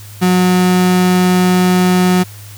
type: tone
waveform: 35% pulse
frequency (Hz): 181.9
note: F#3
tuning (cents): -29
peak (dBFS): -7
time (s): 0.21-2.24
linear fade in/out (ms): 20
effects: added 103 Hz sine -32 dBFS peak until 2.57 s + white hiss -38 dBFS RMS until 2.57 s